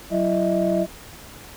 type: tone cluster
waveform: sine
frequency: 186.3 / 335.7 / 613 / 653 Hz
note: F#3 / E4 / D#5 / E5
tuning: +12 / +32 / -26 / -17 cents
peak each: -23 dBFS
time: 0.1-0.87 s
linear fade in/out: 50 ms
effects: tanh soft clip ceiling -10 dBFS + pink hiss -42 dBFS RMS until 1.56 s